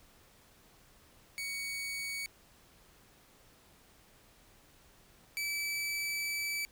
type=tone pair in turn; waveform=sawtooth; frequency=2240 / 2306 Hz; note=C#7 / D7; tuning=+18 / -32 cents; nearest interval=minor second; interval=50 cents; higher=second; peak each=-33 / -30 dBFS; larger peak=second; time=1.38-2.26 / 5.37-6.65 s; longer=second; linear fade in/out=0 ms; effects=pink hiss -62 dBFS RMS until 6.71 s